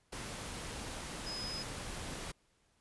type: tone in noise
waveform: sine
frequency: 5060 Hz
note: D#8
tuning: 28 cents sharp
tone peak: -40 dBFS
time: 1.26-1.63 s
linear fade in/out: 10 ms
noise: pink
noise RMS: -43 dBFS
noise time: 0.12-2.32 s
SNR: 0 dB
effects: pink hiss -73 dBFS RMS until 2.8 s + resampled to 24000 Hz